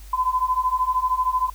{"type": "beating tone pair", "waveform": "sine", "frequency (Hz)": [1008, 1021], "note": ["B5", "C6"], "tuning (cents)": [35, -43], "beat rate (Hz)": 13, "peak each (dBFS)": [-23, -21], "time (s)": [0.13, 1.5], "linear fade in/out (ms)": 5, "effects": ["added 50 Hz sine -38 dBFS peak until 1.54 s", "white hiss -50 dBFS RMS until 1.54 s"]}